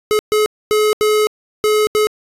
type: tone bursts at uneven times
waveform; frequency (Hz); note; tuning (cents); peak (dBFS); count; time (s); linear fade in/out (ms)
square; 426; G#4; +44; -12; 6; 0.11-0.19 / 0.32-0.46 / 0.71-0.93 / 1.01-1.27 / 1.64-1.87 / 1.95-2.07; 0
effects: resampled to 32000 Hz